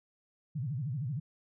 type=tone with vibrato; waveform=sine; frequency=134.7 Hz; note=C#3; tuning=49 cents flat; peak=-32 dBFS; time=0.55-1.2 s; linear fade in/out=10 ms; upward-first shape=sine; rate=13 Hz; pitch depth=280 cents each way; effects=none